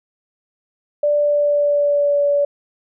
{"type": "tone with pitch glide", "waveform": "sine", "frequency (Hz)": [587.3, 573.9], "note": ["D5", "D5"], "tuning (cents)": [0, -40], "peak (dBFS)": -13, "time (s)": [1.03, 2.45], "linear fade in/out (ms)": 5, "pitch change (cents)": -40, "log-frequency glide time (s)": [1.14, 2.24], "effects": []}